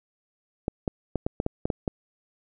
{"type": "clicks", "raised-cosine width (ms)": 2, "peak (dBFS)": -12, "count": 9, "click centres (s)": [0.681, 0.878, 1.157, 1.265, 1.401, 1.464, 1.655, 1.702, 1.878], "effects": []}